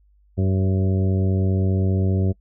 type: harmonic tone with a mistuned harmonic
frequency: 95 Hz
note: F#2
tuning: 46 cents sharp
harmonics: 1 / 2 / 3 / 4 / 5 / 6 / 7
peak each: -18 / -24 / -31 / -29 / -36 / -37 / -39 dBFS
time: 0.37-2.33 s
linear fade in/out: 20 ms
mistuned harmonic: 6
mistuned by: -16 cents
effects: noise-tail reverb RT60 0.1 s tail -26 dB re dry + added 50 Hz sine -54 dBFS peak until 2.4 s